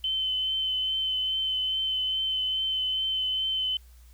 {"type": "tone with vibrato", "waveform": "sine", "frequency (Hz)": 3060, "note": "G7", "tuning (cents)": -42, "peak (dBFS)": -25, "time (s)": [0.04, 3.77], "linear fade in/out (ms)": 2, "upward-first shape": "triangle", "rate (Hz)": 2.4, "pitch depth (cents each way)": 17, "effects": ["added 60 Hz sine -49 dBFS peak until 4.13 s", "white hiss -62 dBFS RMS until 4.13 s"]}